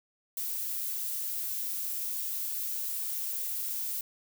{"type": "noise", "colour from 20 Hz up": "violet", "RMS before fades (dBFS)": -34, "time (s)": [0.37, 4.01], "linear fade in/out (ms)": 2, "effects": []}